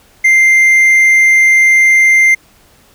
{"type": "tone", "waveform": "triangle", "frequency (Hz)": 2093, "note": "C7", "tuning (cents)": 0, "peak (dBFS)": -3, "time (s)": [0.24, 2.35], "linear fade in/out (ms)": 10, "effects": ["pink hiss -47 dBFS RMS until 2.94 s"]}